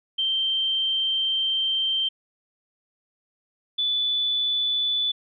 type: tone pair in turn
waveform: sine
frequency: 3136 / 3477 Hz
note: G7 / A7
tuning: 0 / -21 cents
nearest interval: major second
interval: 179 cents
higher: second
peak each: -21 dBFS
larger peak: neither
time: 0.18-2.09 / 3.78-5.12 s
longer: first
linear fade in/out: 10 ms
effects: none